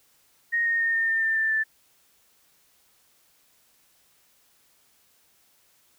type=tone with pitch steps; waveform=sine; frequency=1864.7 / 1849.7 / 1834.8 / 1820 / 1805.3 / 1790.8 / 1776.4 / 1762.1 Hz; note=A#6 / A#6 / A#6 / A#6 / A6 / A6 / A6 / A6; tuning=0 / -14 / -28 / -42 / +44 / +30 / +16 / +2 cents; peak=-21 dBFS; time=0.52-1.64 s; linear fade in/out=20 ms; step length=140 ms; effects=white hiss -63 dBFS RMS until 5.98 s